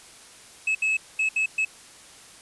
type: tone bursts at uneven times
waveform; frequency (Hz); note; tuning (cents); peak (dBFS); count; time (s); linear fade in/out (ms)
triangle; 2589; E7; -32; -19; 5; 0.67-0.75 / 0.82-0.97 / 1.19-1.29 / 1.36-1.46 / 1.58-1.65; 5
effects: white hiss -48 dBFS RMS until 2.41 s + resampled to 24000 Hz